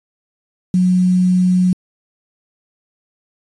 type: tone with quantisation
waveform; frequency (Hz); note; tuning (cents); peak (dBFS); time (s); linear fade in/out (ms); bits
sine; 182.2; F#3; -26; -10; 0.74-1.73; 2; 6
effects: resampled to 22050 Hz